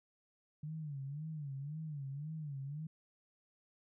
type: tone with vibrato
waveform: sine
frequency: 146.83 Hz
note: D3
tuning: in tune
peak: -40 dBFS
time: 0.63-2.87 s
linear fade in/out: 5 ms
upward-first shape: sine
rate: 1.9 Hz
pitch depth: 140 cents each way
effects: none